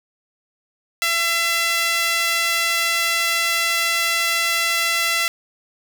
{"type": "tone with high-pass filter", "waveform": "sawtooth", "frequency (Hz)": 674, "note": "E5", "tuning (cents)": 38, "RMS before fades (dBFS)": -20, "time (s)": [1.02, 5.28], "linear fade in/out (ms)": 0, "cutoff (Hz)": 2000, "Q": 1.3, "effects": []}